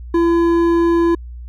sine tone with hard clipping, 338 Hz, E4, 43 cents sharp, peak -13 dBFS, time 0.14-1.15 s, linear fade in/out 5 ms, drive 8 dB, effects added 60 Hz sine -29 dBFS peak until 1.48 s

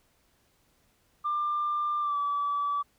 sine tone with pitch glide, 1192 to 1151.4 Hz, D6 to D6, +25 to -35 cents, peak -25 dBFS, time 1.24-2.83 s, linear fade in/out 20 ms, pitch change -60 cents, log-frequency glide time 2-2.17 s, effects tanh soft clip ceiling -22 dBFS + pink hiss -68 dBFS RMS until 2.98 s

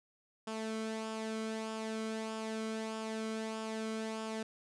sawtooth tone with flanger, 220.6 Hz, A3, 5 cents sharp, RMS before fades -39 dBFS, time 0.47-4.43 s, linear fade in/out 5 ms, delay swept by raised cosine 0.48 to 1.14 ms, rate 1.6 Hz, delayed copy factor -0.5, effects resampled to 22050 Hz

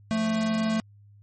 square tone pair together, 173.98 / 220.9 Hz, F3 / A3, -6 / +7 cents, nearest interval major third, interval 413 cents, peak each -35 / -24 dBFS, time 0.11-0.8 s, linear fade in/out 0 ms, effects added 102 Hz sine -50 dBFS peak until 1.22 s + MP3 32 kbps

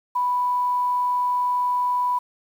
sine tone with quantisation, 987.8 Hz, B5, in tune, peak -19 dBFS, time 0.15-2.19 s, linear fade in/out 10 ms, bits 8, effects none

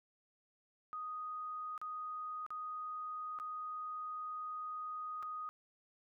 sine tone with dropouts, 1244.5 Hz, D#6, in tune, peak -40 dBFS, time 0.93-5.49 s, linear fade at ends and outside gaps 0 ms, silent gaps 1.778-1.815 / 2.464-2.505 / 3.388-3.399 / 5.226-5.23 s, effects none

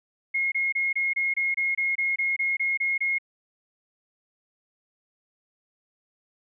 sine tone bursts, 2155 Hz, C#7, 49 cents flat, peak -22 dBFS, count 14, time 0.34-3.185 s, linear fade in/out 10 ms, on 180 ms, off 25 ms, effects none

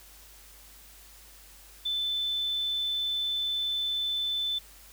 sine tone, 3520 Hz, A7, in tune, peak -27 dBFS, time 1.85-4.59 s, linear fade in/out 10 ms, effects added 50 Hz sine -55 dBFS peak until 4.92 s + white hiss -53 dBFS RMS until 4.92 s

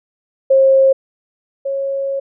sine tone pair in turn, 536 / 547.9 Hz, C5 / C#5, +42 / -20 cents, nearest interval unison, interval 38 cents, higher second, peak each -7 / -17 dBFS, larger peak first, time 0.5-0.93 / 1.65-2.2 s, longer second, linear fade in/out 10 ms, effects none

